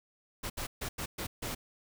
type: noise bursts at uneven times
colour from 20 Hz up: pink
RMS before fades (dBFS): -37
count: 6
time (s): 0.43-0.5 / 0.57-0.67 / 0.81-0.89 / 0.98-1.06 / 1.18-1.27 / 1.42-1.55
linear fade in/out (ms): 10
effects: none